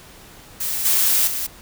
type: noise with level steps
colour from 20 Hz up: blue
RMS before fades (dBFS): -24 / -17 / -25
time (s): 0.6-1.47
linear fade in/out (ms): 10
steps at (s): 0.85 / 1.27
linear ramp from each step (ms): 5
effects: pink hiss -44 dBFS RMS until 1.61 s